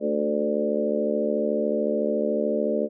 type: harmonic tone with a mistuned harmonic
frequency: 73.8 Hz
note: D2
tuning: 9 cents sharp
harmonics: 3 / 4 / 5 / 6 / 7 / 8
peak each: -28 / -31 / -31 / -28 / -29 / -27 dBFS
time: 0-2.89 s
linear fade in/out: 50 ms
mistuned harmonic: 6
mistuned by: -21 cents
effects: none